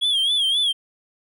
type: tone with vibrato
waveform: triangle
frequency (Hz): 3313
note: G#7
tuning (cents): -5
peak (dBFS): -16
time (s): 0.01-0.73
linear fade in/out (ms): 20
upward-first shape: sine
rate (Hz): 3.8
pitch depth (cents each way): 100
effects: none